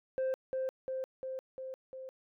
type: tone with echo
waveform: sine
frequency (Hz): 523.3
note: C5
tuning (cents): 0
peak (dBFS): -27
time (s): 0.18-0.34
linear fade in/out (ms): 0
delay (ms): 350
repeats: 5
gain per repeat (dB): -3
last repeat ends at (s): 2.09
effects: tanh soft clip ceiling -29 dBFS